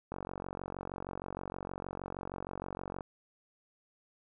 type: click train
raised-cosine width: 1 ms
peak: -25 dBFS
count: 135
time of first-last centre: 0.12-3.008 s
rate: 46.4 Hz
effects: none